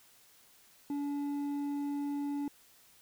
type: tone with hard clipping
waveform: sine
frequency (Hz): 286.3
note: D4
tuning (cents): -44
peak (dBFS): -34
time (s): 0.9-2.48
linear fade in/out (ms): 2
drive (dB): 5
effects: white hiss -62 dBFS RMS until 3.01 s